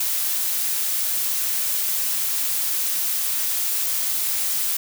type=noise with ADSR envelope; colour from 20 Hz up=blue; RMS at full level=-20 dBFS; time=0-4.77 s; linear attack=6 ms; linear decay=4 ms; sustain=-3 dB; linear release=5 ms; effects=none